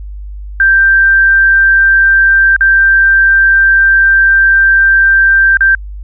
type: tone with dropouts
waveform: sine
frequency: 1574 Hz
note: G6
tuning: 7 cents sharp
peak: -4 dBFS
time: 0.6-5.75 s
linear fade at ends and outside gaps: 2 ms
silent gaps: 2.564-2.608 / 5.571-5.607 s
effects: added 50 Hz sine -22 dBFS peak until 6.03 s